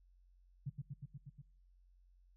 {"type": "tone with echo", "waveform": "sine", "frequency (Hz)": 138.59, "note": "C#3", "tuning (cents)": 0, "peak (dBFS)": -37, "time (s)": [0.66, 0.7], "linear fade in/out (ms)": 10, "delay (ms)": 120, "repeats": 6, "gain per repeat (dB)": -2, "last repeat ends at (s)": 1.42, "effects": ["noise-tail reverb RT60 0.5 s tail -22 dB re dry", "added 45 Hz sine -64 dBFS peak until 2.36 s"]}